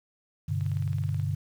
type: chord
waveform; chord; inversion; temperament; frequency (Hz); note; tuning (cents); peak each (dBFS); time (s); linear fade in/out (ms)
sine; G major; none; equal with one note detuned; 98 / 125.85 / 146.83; G2 / B2 / D3; 0 / +33 / 0; -29 / -33 / -30; 0.48-1.35; 10
type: click train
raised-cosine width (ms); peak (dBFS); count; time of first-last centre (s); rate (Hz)
0.3; -33; 12; 0.61-1.198; 18.7
effects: 9-bit